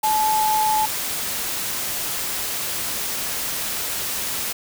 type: tone in noise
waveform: sine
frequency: 863 Hz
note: A5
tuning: 34 cents flat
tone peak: -17 dBFS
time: 0.03-0.86 s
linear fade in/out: 10 ms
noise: white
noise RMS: -26 dBFS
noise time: 0.03-4.53 s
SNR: +6 dB
effects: none